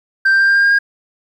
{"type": "tone with pitch steps", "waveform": "sine", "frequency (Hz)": [1568, 1577.1, 1586.2, 1595.4, 1604.7, 1613.9, 1623.3], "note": ["G6", "G6", "G6", "G6", "G6", "G6", "G#6"], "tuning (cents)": [0, 10, 20, 30, 40, 50, -40], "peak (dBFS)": -6, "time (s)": [0.25, 0.789], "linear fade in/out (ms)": 10, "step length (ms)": 77, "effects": ["tanh soft clip ceiling -8 dBFS", "8-bit"]}